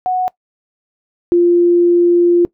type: tone pair in turn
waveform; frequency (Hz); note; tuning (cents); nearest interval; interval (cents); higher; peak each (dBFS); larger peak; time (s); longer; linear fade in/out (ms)
sine; 737 / 347.8; F#5 / F4; -7 / -7; octave + minor second; 1300; first; -13 / -7; second; 0.06-0.28 / 1.32-2.45; second; 0
effects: noise-tail reverb RT60 0.1 s tail -21 dB re dry